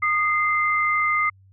sine tone pair together, 1230 / 2083 Hz, D#6 / C7, -20 / -8 cents, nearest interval major sixth, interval 912 cents, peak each -21 dBFS, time 0.02-1.3 s, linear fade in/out 10 ms, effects added 96 Hz sine -50 dBFS peak until 1.52 s

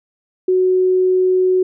sine tone, 370 Hz, F#4, in tune, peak -11 dBFS, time 0.48-1.63 s, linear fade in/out 5 ms, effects none

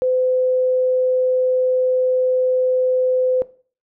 sine tone, 510 Hz, C5, 44 cents flat, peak -15 dBFS, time 0.02-3.42 s, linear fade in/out 0 ms, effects noise-tail reverb RT60 0.4 s tail -17 dB re dry

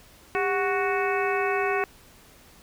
harmonic tone with a mistuned harmonic, 370.4 Hz, F#4, 2 cents sharp, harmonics 1 / 2 / 3 / 4 / 5 / 6 / 7, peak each -26 / -29 / -31 / -32 / -33 / -34 / -34 dBFS, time 0.35-1.84 s, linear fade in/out 0 ms, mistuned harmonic 1, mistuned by +130 cents, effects pink hiss -53 dBFS RMS until 2.62 s

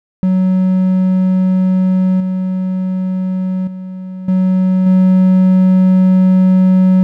triangle tone with level steps, 186.1 Hz, F#3, 10 cents sharp, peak -7 / -12 / -21 / -7 / -4 dBFS, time 0.23-7.03 s, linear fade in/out 0 ms, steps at 2.2 / 3.67 / 4.28 / 4.86 s, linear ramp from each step 5 ms, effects none

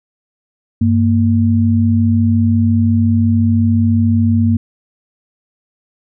sine tone pair together, 97.3 / 231.4 Hz, G2 / A#3, -12 / -13 cents, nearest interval octave + minor third, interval 1499 cents, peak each -12 dBFS, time 0.81-4.57 s, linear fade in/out 5 ms, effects none

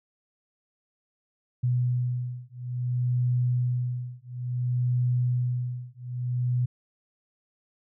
sine beating tone pair, 123.47 / 124.05 Hz, B2 / B2, 0 / +8 cents, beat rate 0.58 Hz, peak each -27 dBFS, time 1.63-6.66 s, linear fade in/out 10 ms, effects none

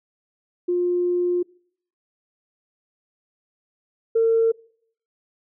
sine tone pair in turn, 354.3 / 453.9 Hz, F4 / A#4, +25 / -46 cents, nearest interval major third, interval 429 cents, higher second, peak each -18 / -14 dBFS, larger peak second, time 0.68-1.43 / 4.15-4.52 s, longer first, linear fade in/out 10 ms, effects noise-tail reverb RT60 0.6 s tail -24 dB re dry + tanh soft clip ceiling -10 dBFS

